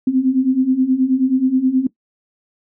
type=beating tone pair; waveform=sine; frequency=254 / 263.4 Hz; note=B3 / C4; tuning=+49 / +12 cents; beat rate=9.4 Hz; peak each=-18 / -14 dBFS; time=0.07-1.87 s; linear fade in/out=5 ms; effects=noise-tail reverb RT60 0.1 s tail -19 dB re dry